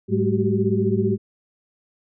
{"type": "tone cluster", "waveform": "sine", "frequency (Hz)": [107, 195, 213.6, 374.1, 389.3], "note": ["A2", "G3", "G#3", "F#4", "G4"], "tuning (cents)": [-48, -9, 49, 19, -12], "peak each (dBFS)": -24, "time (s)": [0.08, 1.18], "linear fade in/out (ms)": 50, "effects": []}